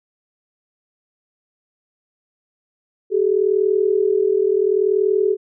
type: tone pair together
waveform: sine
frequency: 384.5 / 425.2 Hz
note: G4 / G#4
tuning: -33 / +41 cents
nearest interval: major second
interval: 174 cents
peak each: -17 dBFS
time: 3.1-5.37 s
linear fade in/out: 50 ms
effects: none